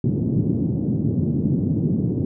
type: band-pass noise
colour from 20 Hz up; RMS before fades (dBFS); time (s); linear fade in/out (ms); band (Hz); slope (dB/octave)
pink; -21; 0.04-2.25; 2; 110 to 310; 24
effects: none